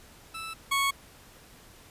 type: tone pair in turn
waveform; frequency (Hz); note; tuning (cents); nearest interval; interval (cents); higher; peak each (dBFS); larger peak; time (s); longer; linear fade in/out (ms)
20% pulse; 1318 / 1106.1; E6 / C#6; -1 / -4; minor third; 303; first; -31 / -19; second; 0.34-0.54 / 0.71-0.91; neither; 10
effects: pink hiss -53 dBFS RMS until 1.9 s + resampled to 32000 Hz